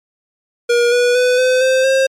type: tone with pitch steps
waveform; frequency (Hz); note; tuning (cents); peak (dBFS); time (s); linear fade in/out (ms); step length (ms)
square; 477.2 / 487.8 / 498.6 / 509.7 / 521 / 532.6; A#4 / B4 / B4 / C5 / C5 / C5; +41 / -21 / +16 / -45 / -7 / +31; -11; 0.69-2.07; 10; 230
effects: low-pass 8000 Hz 12 dB/octave + MP3 96 kbps